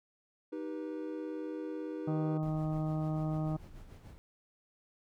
triangle chord, Eb augmented, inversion none, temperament just, 311.1 / 388.9 / 486.1 Hz, Eb4 / G4 / B4, 0 / -14 / -28 cents, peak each -37 / -42 / -41 dBFS, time 0.52-2.38 s, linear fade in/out 10 ms
harmonic tone, 155.56 Hz, D#3, in tune, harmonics 1 / 2 / 3 / 4 / 5 / 6 / 7 / 8, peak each -32 / -38 / -53 / -43 / -46 / -57 / -55 / -51 dBFS, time 2.07-3.57 s, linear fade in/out 10 ms
brown noise with tremolo, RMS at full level -48 dBFS, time 2.43-4.18 s, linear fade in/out 0 ms, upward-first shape sine, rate 6.8 Hz, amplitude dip 50%
effects none

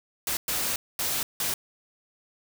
white noise bursts at uneven times, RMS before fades -28 dBFS, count 4, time 0.27-0.37 / 0.48-0.76 / 0.99-1.23 / 1.4-1.54 s, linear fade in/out 2 ms, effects none

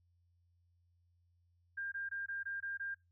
sine tone bursts, 1600 Hz, G6, 35 cents sharp, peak -38 dBFS, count 7, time 1.77-2.946 s, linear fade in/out 10 ms, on 150 ms, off 21 ms, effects noise-tail reverb RT60 0.2 s tail -21 dB re dry + added 87 Hz sine -70 dBFS peak until 3.11 s

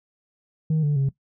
sine tone with pitch steps, 157.1 / 146.58 / 136.76 Hz, D#3 / D3 / C#3, +17 / -3 / -23 cents, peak -16 dBFS, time 0.7-1.09 s, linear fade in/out 5 ms, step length 130 ms, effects noise-tail reverb RT60 0.1 s tail -18 dB re dry + tanh soft clip ceiling -17 dBFS

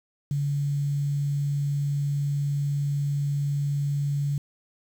sine tone with quantisation, 142.8 Hz, D3, 48 cents flat, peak -23 dBFS, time 0.31-4.38 s, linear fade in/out 2 ms, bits 8, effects none

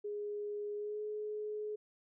sine tone with pitch glide, 414.4 to 423.4 Hz, G#4 to G#4, -4 to +33 cents, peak -37 dBFS, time 0.04-1.76 s, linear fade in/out 10 ms, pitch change +37 cents, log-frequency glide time 0.76-1.01 s, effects none

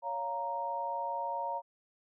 sine chord, Bb minor, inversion first, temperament just, 559.4 / 699.2 / 932.3 Hz, Db5 / F5 / Bb5, +16 / +2 / 0 cents, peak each -40 / -40 / -34 dBFS, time 0.02-1.62 s, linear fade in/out 50 ms, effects none

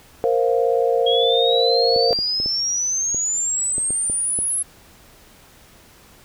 sine chord, Bb suspended second, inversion none, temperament just, 466.2 / 524.4 / 699.2 Hz, Bb4 / C5 / F5, 0 / +4 / +2 cents, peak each -18 / -20 / -23 dBFS, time 0.24-2.13 s, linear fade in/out 0 ms
sine exponential sweep, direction up, 3266 to 11000 Hz, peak -19 dBFS, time 1.06-4.63 s, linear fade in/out 10 ms
clicks, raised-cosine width 2 ms, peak -18 dBFS, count 10, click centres 1.962 / 2.108 / 2.189 / 2.401 / 2.46 / 3.146 / 3.782 / 3.905 / 4.099 / 4.389 s
effects pink hiss -49 dBFS RMS until 6.24 s

